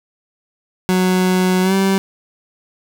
30% pulse tone with pitch glide, 184.4 to 193.34 Hz, F#3 to G3, -6 to -24 cents, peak -10 dBFS, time 0.89-1.98 s, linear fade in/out 0 ms, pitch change +82 cents, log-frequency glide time 1.62-1.74 s, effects 8-bit

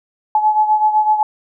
sine beating tone pair, 854 / 861.9 Hz, G#5 / A5, +48 / -36 cents, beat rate 7.9 Hz, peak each -12 / -18 dBFS, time 0.35-1.23 s, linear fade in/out 2 ms, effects none

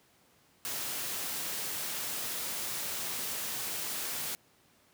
white noise, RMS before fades -36 dBFS, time 0.65-4.35 s, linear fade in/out 0 ms, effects pink hiss -65 dBFS RMS until 4.93 s + high-pass 100 Hz 12 dB/octave

